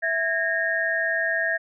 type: tone cluster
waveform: sine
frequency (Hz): 658 / 1642 / 1841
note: E5 / G#6 / A#6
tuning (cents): -3 / -20 / -22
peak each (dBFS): -28 / -25 / -25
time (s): 0.02-1.58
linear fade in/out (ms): 20
effects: none